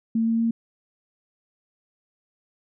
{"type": "tone with pitch steps", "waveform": "sine", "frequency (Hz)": [226, 227.7, 229.4], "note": ["A3", "A#3", "A#3"], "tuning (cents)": [47, -40, -28], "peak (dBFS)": -19, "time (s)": [0.15, 0.51], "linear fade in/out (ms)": 5, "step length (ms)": 120, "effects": []}